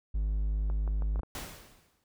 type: tone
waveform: triangle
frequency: 51.7 Hz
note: G#1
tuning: 7 cents flat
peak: -25 dBFS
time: 0.14-1.21 s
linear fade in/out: 10 ms
type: clicks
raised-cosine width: 1 ms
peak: -30 dBFS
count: 6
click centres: 0.7 / 0.877 / 1.022 / 1.159 / 1.194 / 1.233 s
type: noise with exponential decay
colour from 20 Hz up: pink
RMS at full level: -37 dBFS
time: 1.35-2.04 s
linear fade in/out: 2 ms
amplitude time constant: 150 ms
effects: none